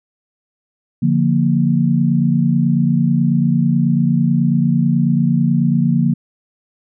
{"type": "chord", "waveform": "sine", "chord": "Bb major", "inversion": "first", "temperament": "just", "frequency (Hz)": [145.68, 174.81, 233.1], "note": ["D3", "F3", "Bb3"], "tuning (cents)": [-14, 2, 0], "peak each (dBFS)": -16, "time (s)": [1.02, 6.14], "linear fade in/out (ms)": 10, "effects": []}